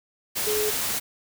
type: tone in noise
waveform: sine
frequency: 424.3 Hz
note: G#4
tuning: 37 cents sharp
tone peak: -24 dBFS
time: 0.46-0.71 s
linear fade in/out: 20 ms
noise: white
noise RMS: -27 dBFS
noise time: 0.35-1 s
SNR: 0 dB
effects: none